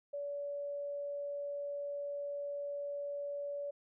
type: tone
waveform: sine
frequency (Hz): 572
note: D5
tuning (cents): -46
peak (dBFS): -37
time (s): 0.13-3.71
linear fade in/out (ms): 10
effects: none